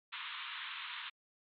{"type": "band-pass noise", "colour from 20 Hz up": "white", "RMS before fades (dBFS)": -44, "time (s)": [0.12, 1.1], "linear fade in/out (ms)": 10, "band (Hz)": [940, 3800], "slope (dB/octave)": 96, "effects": ["MP3 48 kbps"]}